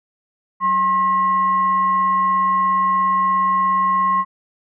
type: tone with frequency modulation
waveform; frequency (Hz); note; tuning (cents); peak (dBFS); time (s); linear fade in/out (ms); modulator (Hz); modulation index
sine; 1071; C6; +40; -14; 0.6-4.25; 50; 883; 0.3
effects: none